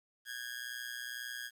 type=tone with amplitude modulation; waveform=sawtooth; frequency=1641 Hz; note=G#6; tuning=21 cents flat; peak=-33 dBFS; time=0.25-1.51 s; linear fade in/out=50 ms; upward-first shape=sine; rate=122 Hz; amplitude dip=85%; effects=11-bit